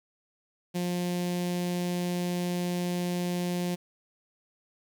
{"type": "tone with notch filter", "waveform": "sawtooth", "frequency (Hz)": 177.1, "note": "F3", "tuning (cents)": 24, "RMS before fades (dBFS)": -30, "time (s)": [0.74, 3.76], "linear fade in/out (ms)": 20, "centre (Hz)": 1300, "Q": 1, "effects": ["10-bit"]}